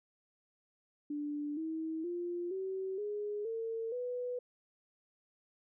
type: tone with pitch steps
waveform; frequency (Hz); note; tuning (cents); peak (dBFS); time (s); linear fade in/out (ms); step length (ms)
sine; 293.7 / 320.3 / 349.3 / 380.9 / 415.4 / 452.9 / 493.9; D4 / E4 / F4 / G4 / G#4 / A#4 / B4; 0 / -50 / 0 / -50 / 0 / -50 / 0; -35; 1.1-4.39; 5; 470
effects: none